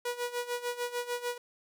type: tone with tremolo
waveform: sawtooth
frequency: 485.5 Hz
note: B4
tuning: 30 cents flat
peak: -26 dBFS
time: 0.05-1.38 s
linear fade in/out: 5 ms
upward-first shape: sine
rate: 6.7 Hz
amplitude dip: 80%
effects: none